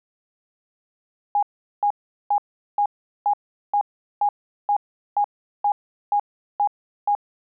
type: tone bursts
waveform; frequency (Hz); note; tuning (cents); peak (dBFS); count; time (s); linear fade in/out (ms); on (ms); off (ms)
sine; 821; G#5; -20; -16; 13; 1.35-7.151; 2; 77; 400
effects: none